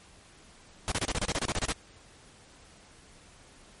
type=noise bursts; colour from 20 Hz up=pink; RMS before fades=-29 dBFS; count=13; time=0.88-1.721 s; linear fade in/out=0 ms; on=37 ms; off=30 ms; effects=pink hiss -55 dBFS RMS until 3.8 s + MP3 48 kbps